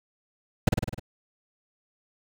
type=noise with echo; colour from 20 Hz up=brown; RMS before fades=-18 dBFS; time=0.67-0.69 s; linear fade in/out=5 ms; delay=51 ms; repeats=6; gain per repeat=-3 dB; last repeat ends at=0.996 s; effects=none